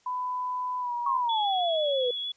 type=tone with pitch glide; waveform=sine; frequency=1000 to 958.2 Hz; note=B5 to A#5; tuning=+21 to +47 cents; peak=-28 dBFS; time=0.06-1.18 s; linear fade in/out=5 ms; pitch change=-74 cents; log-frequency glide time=0.8-0.94 s
type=exponential sweep; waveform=sine; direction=down; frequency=1118 to 480 Hz; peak=-24 dBFS; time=1.06-2.11 s; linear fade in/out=5 ms
type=tone with vibrato; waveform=sine; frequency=3380 Hz; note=G#7; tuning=30 cents sharp; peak=-30 dBFS; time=1.29-2.32 s; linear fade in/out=5 ms; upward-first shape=square; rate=6.3 Hz; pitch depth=12 cents each way
effects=white hiss -65 dBFS RMS until 2.36 s + resampled to 16000 Hz